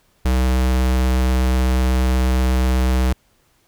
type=tone; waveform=square; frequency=63.7 Hz; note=C2; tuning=46 cents flat; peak=-15 dBFS; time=0.25-3.13 s; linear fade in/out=5 ms; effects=pink hiss -60 dBFS RMS until 3.67 s